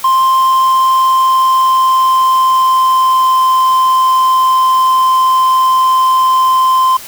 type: tone with pitch glide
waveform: triangle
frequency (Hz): 1049 to 1038.1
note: C6 to C6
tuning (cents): +4 to -14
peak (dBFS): -5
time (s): 0.04-6.97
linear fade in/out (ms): 5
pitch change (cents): -18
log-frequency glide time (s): 0.23-3.4
effects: white hiss -30 dBFS RMS until 7.07 s